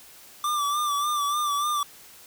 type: tone with vibrato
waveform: square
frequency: 1174.7 Hz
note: D6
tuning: in tune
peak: -24 dBFS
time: 0.44-1.83 s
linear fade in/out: 2 ms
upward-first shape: sine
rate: 3.4 Hz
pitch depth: 48 cents each way
effects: white hiss -49 dBFS RMS until 2.26 s